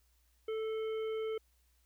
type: harmonic tone with a mistuned harmonic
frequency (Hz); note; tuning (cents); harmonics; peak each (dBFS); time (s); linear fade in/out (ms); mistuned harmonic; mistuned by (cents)
440; A4; 0; 1 / 3 / 5 / 7; -34 / -50 / -53 / -54; 0.48-1.38; 5; 5; -16
effects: added 60 Hz sine -69 dBFS peak until 1.85 s + white hiss -75 dBFS RMS until 1.85 s